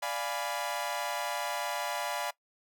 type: chord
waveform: sawtooth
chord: D diminished seventh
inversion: none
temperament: equal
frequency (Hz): 587.3 / 698.5 / 830.6 / 987.8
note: D5 / F5 / Ab5 / Cb6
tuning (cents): 0 / 0 / 0 / 0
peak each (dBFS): -34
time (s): 0.02-2.31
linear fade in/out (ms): 10
effects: noise-tail reverb RT60 0.1 s tail -20 dB re dry